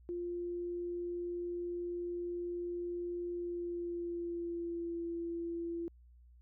sine tone with pitch glide, 349.2 to 338.5 Hz, F4 to E4, 0 to +46 cents, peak -36 dBFS, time 0.09-5.88 s, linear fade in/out 0 ms, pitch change -54 cents, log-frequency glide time 3.32-5.02 s, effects added 60 Hz sine -57 dBFS peak until 6.41 s

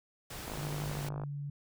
pink noise, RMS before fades -43 dBFS, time 0.3-1.09 s, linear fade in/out 5 ms
click train, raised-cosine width 1 ms, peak -28 dBFS, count 41, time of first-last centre 0.48-1.236 s, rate 52.9 Hz
sine tone with pitch glide, 146.83 to 143.23 Hz, D3 to D3, 0 to -43 cents, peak -36 dBFS, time 0.58-1.5 s, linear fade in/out 5 ms, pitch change -43 cents, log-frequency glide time 0.87-1.07 s
effects none

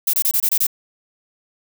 violet noise bursts, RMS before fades -17 dBFS, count 7, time 0.07-0.668 s, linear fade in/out 5 ms, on 64 ms, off 25 ms, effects none

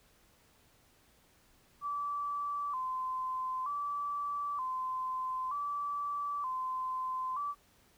sine tone with vibrato, 1092 Hz, C#6, 26 cents flat, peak -33 dBFS, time 1.81-7.55 s, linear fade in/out 50 ms, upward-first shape square, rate 0.54 Hz, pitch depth 100 cents each way, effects pink hiss -66 dBFS RMS until 7.97 s

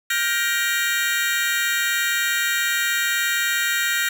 sawtooth chord, G minor seventh, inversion third, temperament just, 1411.2 / 1568 / 1881.6 / 2352 Hz, F6 / G6 / Bb6 / D7, +18 / 0 / +16 / +2 cents, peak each -22 / -22 / -19 / -25 dBFS, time 0.1-4.09 s, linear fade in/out 5 ms, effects none

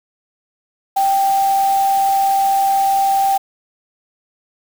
sine tone in noise, 784 Hz, G5, in tune, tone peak -12 dBFS, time 0.96-3.38 s, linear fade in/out 10 ms, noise white, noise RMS -30 dBFS, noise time 0.96-3.38 s, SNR +15 dB, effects none

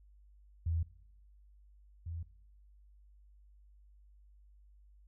sine tone pair in turn, 82.41 / 83.32 Hz, E2 / E2, 0 / +19 cents, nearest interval unison, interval 19 cents, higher second, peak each -30 / -38 dBFS, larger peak first, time 0.66-0.83 / 2.06-2.23 s, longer neither, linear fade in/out 5 ms, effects noise-tail reverb RT60 0.8 s tail -20 dB re dry + added 50 Hz sine -58 dBFS peak until 5.07 s

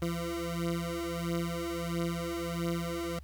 20% pulse beating tone pair, 168.8 / 170.3 Hz, E3 / F3, +41 / -43 cents, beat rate 1.5 Hz, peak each -30 dBFS, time 0.02-3.19 s, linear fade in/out 2 ms, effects added 71 Hz sine -45 dBFS peak until 3.23 s + pink hiss -66 dBFS RMS until 3.23 s

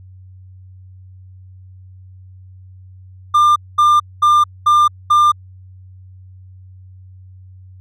triangle tone bursts, 1197 Hz, D6, 33 cents sharp, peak -6 dBFS, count 5, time 3.34-5.32 s, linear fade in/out 10 ms, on 220 ms, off 220 ms, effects added 93 Hz sine -37 dBFS peak until 7.8 s

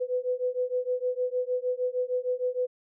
sine beating tone pair, 497.4 / 503.9 Hz, B4 / B4, +12 / +35 cents, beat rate 6.5 Hz, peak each -29 dBFS, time 0-2.67 s, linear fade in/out 20 ms, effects none

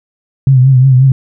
sine tone with vibrato, 130.81 Hz, C3, in tune, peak -3 dBFS, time 0.47-1.12 s, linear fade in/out 2 ms, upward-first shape triangle, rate 5.6 Hz, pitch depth 82 cents each way, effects none

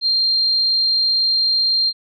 sine tone, 4186 Hz, C8, in tune, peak -14 dBFS, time 0.01-1.93 s, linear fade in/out 50 ms, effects none

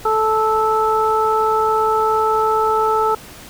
harmonic tone, 437.4 Hz, A4, 10 cents flat, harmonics 1 / 2 / 3, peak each -18 / -18 / -18 dBFS, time 0.05-3.15 s, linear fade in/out 5 ms, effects pink hiss -38 dBFS RMS until 3.49 s

